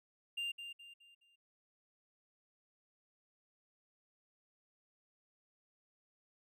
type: tone with echo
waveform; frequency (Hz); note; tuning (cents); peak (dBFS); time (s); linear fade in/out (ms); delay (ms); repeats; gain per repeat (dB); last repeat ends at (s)
triangle; 2794; F7; 0; -35; 0.37-0.52; 10; 210; 4; -8; 1.36
effects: none